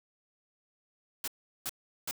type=noise bursts; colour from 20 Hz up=white; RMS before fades=-35 dBFS; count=3; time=1.24-2.111 s; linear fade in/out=2 ms; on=37 ms; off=380 ms; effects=none